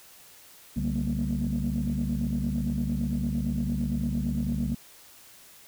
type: tone cluster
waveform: sine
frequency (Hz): 66.1 / 142.4 / 193.4 / 228.5 / 237.3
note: C2 / C#3 / G3 / A#3 / A#3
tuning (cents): +18 / +47 / -23 / -34 / +31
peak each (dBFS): -31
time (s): 0.76-4.75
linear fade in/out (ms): 10
effects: tanh soft clip ceiling -19 dBFS + white hiss -52 dBFS RMS until 5.67 s